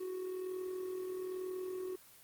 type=tone with amplitude modulation; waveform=triangle; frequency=370 Hz; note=F#4; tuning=in tune; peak=-34 dBFS; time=0-1.96 s; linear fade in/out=10 ms; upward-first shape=sine; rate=41.1 Hz; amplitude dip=45%; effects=white hiss -59 dBFS RMS until 2.23 s + Opus 24 kbps